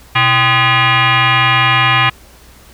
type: tone with frequency modulation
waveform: sine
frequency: 580 Hz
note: D5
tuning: 22 cents flat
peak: -8 dBFS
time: 0.15-2.1 s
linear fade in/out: 10 ms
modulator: 455 Hz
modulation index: 5.4
effects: added 60 Hz sine -43 dBFS peak until 2.73 s + pink hiss -43 dBFS RMS until 2.73 s